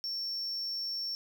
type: tone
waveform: triangle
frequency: 5450 Hz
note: F8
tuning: 43 cents flat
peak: -32 dBFS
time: 0.04-1.15 s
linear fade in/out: 0 ms
effects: none